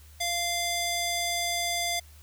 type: tone with band-pass filter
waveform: square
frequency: 693 Hz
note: F5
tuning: 14 cents flat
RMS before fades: -29 dBFS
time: 0.2-2 s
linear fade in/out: 10 ms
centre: 6000 Hz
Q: 0.56
effects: added 75 Hz sine -49 dBFS peak until 2.22 s + white hiss -57 dBFS RMS until 2.22 s